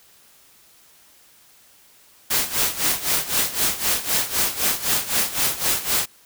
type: noise with tremolo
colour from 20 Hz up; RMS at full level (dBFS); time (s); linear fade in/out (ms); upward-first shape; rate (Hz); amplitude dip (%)
white; -19; 2.3-6.06; 10; sine; 3.9; 80
effects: white hiss -53 dBFS RMS until 6.25 s